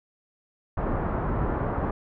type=low-pass noise; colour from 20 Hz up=pink; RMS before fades=-27 dBFS; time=0.77-1.91 s; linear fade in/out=5 ms; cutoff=1300 Hz; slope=24 dB/octave; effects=none